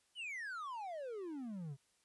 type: exponential sweep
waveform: triangle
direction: down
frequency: 3082 to 129.6 Hz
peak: -40 dBFS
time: 0.15-1.77 s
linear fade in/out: 50 ms
effects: white hiss -75 dBFS RMS until 2.04 s + resampled to 24000 Hz